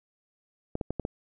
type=clicks; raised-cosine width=2 ms; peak=-17 dBFS; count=5; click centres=0.754 / 0.812 / 0.906 / 0.997 / 1.051 s; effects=none